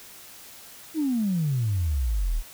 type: exponential sweep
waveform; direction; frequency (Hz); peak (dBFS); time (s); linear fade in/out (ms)
sine; down; 329.4 to 34.65; -21; 0.94-2.43; 50
effects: tanh soft clip ceiling -17 dBFS + white hiss -46 dBFS RMS until 2.53 s